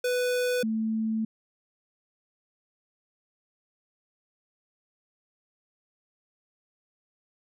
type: tone pair in turn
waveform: square / sine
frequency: 495.9 / 220.9 Hz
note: B4 / A3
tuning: +7 / +7 cents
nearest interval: octave + major second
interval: 1400 cents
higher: first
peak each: -25 dBFS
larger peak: neither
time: 0.04-0.63 / 0.63-1.25 s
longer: second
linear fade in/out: 5 ms
effects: none